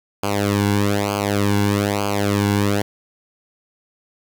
sawtooth tone with flanger, 101.6 Hz, G#2, 38 cents flat, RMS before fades -19 dBFS, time 0.23-2.82 s, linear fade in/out 5 ms, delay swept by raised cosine 0.53 to 1.63 ms, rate 1.1 Hz, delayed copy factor -0.9, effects 8-bit

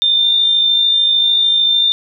sine tone with amplitude modulation, 3599 Hz, A7, 38 cents sharp, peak -8 dBFS, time 0.02-1.92 s, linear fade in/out 0 ms, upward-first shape sine, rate 53.4 Hz, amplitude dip 40%, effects none

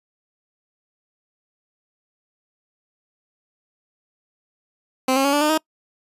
15% pulse tone with pitch steps, 260.3 / 270.3 / 280.6 / 291.3 / 302.5 / 314.1 Hz, C4 / C#4 / C#4 / D4 / D#4 / D#4, -9 / -44 / +21 / -14 / -49 / +16 cents, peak -10 dBFS, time 5.08-5.578 s, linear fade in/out 5 ms, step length 83 ms, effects noise-tail reverb RT60 0.1 s tail -26 dB re dry + resampled to 32000 Hz

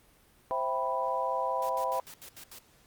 sine chord, C major seventh, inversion none, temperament equal, 523.3 / 659.3 / 784 / 987.8 Hz, C5 / E5 / G5 / B5, 0 / 0 / 0 / 0 cents, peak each -34 / -35 / -35 / -31 dBFS, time 0.51-2 s, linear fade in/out 0 ms
white noise bursts, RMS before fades -47 dBFS, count 7, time 1.62-2.587 s, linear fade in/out 2 ms, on 73 ms, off 76 ms
effects pink hiss -62 dBFS RMS until 2.86 s + Opus 32 kbps

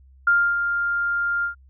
sine tone with ADSR envelope, 1400 Hz, F6, 4 cents sharp, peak -13 dBFS, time 0.27-1.55 s, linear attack 5 ms, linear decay 280 ms, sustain -7 dB, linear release 110 ms, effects added 66 Hz sine -48 dBFS peak until 1.69 s

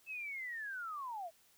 sine linear sweep, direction down, 2637 to 626 Hz, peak -40 dBFS, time 0.06-1.31 s, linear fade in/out 50 ms, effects white hiss -68 dBFS RMS until 1.57 s

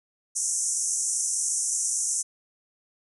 pink band-pass noise, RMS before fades -27 dBFS, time 0.35-2.23 s, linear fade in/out 20 ms, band 5800 to 10000 Hz, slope 96 dB/octave, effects none

